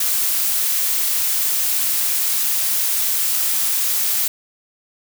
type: noise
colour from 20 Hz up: blue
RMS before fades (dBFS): -19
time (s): 0-4.28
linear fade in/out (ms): 5
effects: none